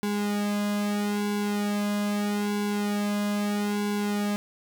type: tone with flanger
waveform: sawtooth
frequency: 205.9 Hz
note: G#3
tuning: 15 cents flat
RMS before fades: -27 dBFS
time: 0.03-4.36 s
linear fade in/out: 0 ms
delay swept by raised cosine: 1.6 to 2.21 ms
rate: 0.78 Hz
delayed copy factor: -1
effects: none